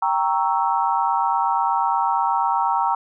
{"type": "chord", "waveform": "sine", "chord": "G diminished seventh", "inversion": "none", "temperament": "equal", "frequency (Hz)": [784, 932.3, 1108.7, 1318.5], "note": ["G5", "Bb5", "Db6", "Fb6"], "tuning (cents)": [0, 0, 0, 0], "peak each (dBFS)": [-23, -20, -26, -26], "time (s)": [0.02, 2.95], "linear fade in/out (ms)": 5, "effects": []}